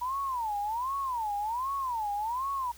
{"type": "tone with vibrato", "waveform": "sine", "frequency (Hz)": 950, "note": "A#5", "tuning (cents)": 33, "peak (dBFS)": -29, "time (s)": [0.01, 2.72], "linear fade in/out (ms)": 10, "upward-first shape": "sine", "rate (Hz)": 1.3, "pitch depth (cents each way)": 270, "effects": ["added 60 Hz sine -53 dBFS peak until 2.77 s", "white hiss -54 dBFS RMS until 2.77 s"]}